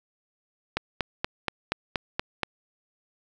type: click train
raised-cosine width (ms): 0.3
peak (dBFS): -9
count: 8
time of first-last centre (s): 0.77-2.433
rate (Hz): 4.21
effects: none